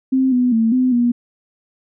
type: tone with pitch steps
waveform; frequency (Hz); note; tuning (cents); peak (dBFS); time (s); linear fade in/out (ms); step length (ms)
sine; 262.6 / 248.5 / 225.4 / 254.9 / 240.3; C4 / B3 / A3 / C4 / B3; +6 / +11 / +42 / -45 / -47; -12; 0.12-1.12; 10; 200
effects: none